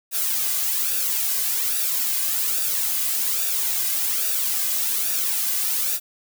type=noise with flanger; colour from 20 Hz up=blue; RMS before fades=-23 dBFS; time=0.11-6 s; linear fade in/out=50 ms; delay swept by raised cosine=0.94 to 2.24 ms; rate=1.2 Hz; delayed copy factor=-0.6; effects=none